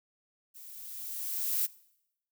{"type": "noise with level ramp", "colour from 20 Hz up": "violet", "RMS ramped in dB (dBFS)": [-50, -28], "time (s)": [0.54, 1.67], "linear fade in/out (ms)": 20, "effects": ["noise-tail reverb RT60 0.8 s tail -21 dB re dry"]}